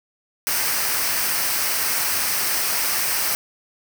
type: noise with comb filter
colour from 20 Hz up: white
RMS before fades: -22 dBFS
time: 0.47-3.35 s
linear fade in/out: 0 ms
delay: 0.28 ms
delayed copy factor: -0.5
effects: none